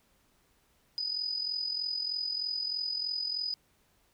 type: tone with amplitude modulation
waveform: sine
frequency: 4978 Hz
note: D#8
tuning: in tune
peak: -28 dBFS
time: 0.98-3.54 s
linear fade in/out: 0 ms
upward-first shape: sine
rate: 43.2 Hz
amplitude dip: 65%
effects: pink hiss -69 dBFS RMS until 4.13 s